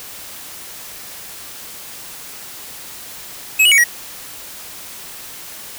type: tone with pitch steps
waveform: square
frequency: 2566 / 2921 / 2240 / 1907 Hz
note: E7 / F#7 / C#7 / A#6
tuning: -47 / -23 / +18 / +39 cents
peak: -9 dBFS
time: 3.59-3.842 s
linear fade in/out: 10 ms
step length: 63 ms
effects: white hiss -34 dBFS RMS until 5.78 s